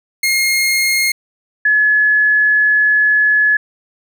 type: tone pair in turn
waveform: sawtooth / sine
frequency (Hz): 2141 / 1704.7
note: C7 / G#6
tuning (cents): +39 / +45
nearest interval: major third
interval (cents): 394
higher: first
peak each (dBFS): -9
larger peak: neither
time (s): 0.23-1.12 / 1.65-3.57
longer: second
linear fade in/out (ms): 5
effects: none